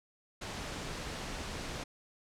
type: noise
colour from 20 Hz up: pink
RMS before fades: -40 dBFS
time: 0.41-1.84 s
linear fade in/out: 10 ms
effects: low-pass 7000 Hz 12 dB/octave